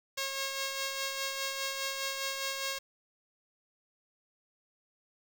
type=tone with tremolo; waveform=5% pulse; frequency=543 Hz; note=C#5; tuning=36 cents flat; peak=-20 dBFS; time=0.17-2.79 s; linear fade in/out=10 ms; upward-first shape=sine; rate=4.9 Hz; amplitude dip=40%; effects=9-bit